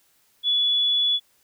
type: tone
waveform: sine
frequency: 3418 Hz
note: G#7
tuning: 49 cents sharp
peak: -18 dBFS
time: 0.43-1.2 s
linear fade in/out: 50 ms
effects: white hiss -63 dBFS RMS until 1.43 s